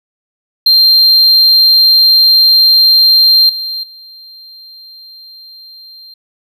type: tone with level steps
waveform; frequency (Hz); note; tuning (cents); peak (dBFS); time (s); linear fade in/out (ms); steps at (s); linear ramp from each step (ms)
triangle; 4172; C8; -6; -3 / -16 / -31; 0.66-6.14; 5; 3.49 / 3.83; 5
effects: none